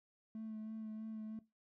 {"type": "tone with vibrato", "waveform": "triangle", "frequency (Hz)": 218.7, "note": "A3", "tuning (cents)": -10, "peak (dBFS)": -40, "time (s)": [0.35, 1.39], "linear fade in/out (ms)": 2, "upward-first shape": "sine", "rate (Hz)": 3.1, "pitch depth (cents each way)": 19, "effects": ["noise-tail reverb RT60 0.2 s tail -18 dB re dry", "tanh soft clip ceiling -38 dBFS"]}